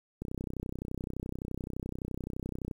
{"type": "click train", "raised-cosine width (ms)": 3, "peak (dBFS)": -23, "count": 80, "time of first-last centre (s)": [0.22, 2.712], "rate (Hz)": 31.7, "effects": ["9-bit"]}